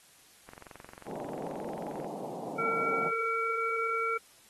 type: click train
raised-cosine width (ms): 0.5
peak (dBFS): -32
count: 36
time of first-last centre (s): 0.49-2.046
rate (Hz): 22.5
type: band-pass noise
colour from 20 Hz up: white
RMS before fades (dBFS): -39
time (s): 1.05-3.12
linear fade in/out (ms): 50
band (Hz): 150 to 850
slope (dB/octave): 48
type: harmonic tone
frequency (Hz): 454.7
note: A#4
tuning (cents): -43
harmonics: 1 / 3 / 5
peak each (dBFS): -34 / -30 / -35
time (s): 2.58-4.18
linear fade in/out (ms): 10
effects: white hiss -59 dBFS RMS until 4.49 s + AAC 32 kbps